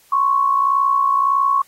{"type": "tone pair together", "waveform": "sine", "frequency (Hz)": [1046.5, 1108.2], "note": ["C6", "C#6"], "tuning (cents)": [0, -1], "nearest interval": "minor second", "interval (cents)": 99, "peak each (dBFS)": [-21, -14], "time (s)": [0.12, 1.62], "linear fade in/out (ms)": 5, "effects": ["white hiss -53 dBFS RMS until 1.67 s", "AAC 48 kbps"]}